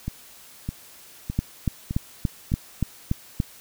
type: two click trains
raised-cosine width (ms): 5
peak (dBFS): -15 / -9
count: 5 / 8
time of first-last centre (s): 0.08-2.519 / 1.39-3.401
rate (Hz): 1.64 / 3.48
effects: white hiss -48 dBFS RMS until 3.6 s